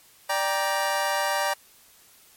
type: chord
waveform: 25% pulse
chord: G minor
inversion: second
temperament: just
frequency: 588 / 784 / 940.8 Hz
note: D5 / G5 / Bb5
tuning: +2 / 0 / +16 cents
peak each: -24 dBFS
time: 0.29-1.54 s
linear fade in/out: 10 ms
effects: white hiss -55 dBFS RMS until 2.36 s + MP3 64 kbps